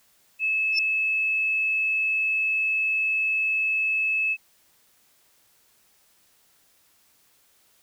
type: tone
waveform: sine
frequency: 2600 Hz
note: E7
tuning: 24 cents flat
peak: -21 dBFS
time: 0.39-4.37 s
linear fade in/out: 50 ms
type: tone with exponential growth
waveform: sine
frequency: 5330 Hz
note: E8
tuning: 18 cents sharp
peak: -17 dBFS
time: 0.72-0.79 s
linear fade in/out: 5 ms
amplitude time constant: 15 ms
effects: tanh soft clip ceiling -9 dBFS + white hiss -62 dBFS RMS until 7.82 s